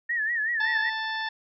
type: tone with vibrato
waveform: sine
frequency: 1811 Hz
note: A6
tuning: 49 cents sharp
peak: -24 dBFS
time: 0.09-0.9 s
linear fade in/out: 10 ms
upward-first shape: sine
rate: 5.3 Hz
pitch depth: 110 cents each way
type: harmonic tone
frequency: 882 Hz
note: A5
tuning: 4 cents sharp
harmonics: 1 / 2 / 3 / 4 / 5 / 6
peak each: -33 / -30 / -45 / -37 / -43 / -44 dBFS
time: 0.6-1.29 s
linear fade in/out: 5 ms
effects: none